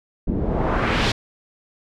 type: noise with low-pass filter sweep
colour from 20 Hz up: pink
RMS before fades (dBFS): -21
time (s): 0.27-1.12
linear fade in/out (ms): 5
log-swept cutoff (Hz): 250 to 4700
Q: 1.3
effects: none